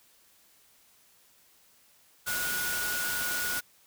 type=tone in noise; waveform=sine; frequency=1455 Hz; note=F#6; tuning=29 cents flat; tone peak=-32 dBFS; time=2.26-3.61 s; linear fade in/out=20 ms; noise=white; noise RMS=-33 dBFS; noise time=2.26-3.61 s; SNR=-2 dB; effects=white hiss -62 dBFS RMS until 3.86 s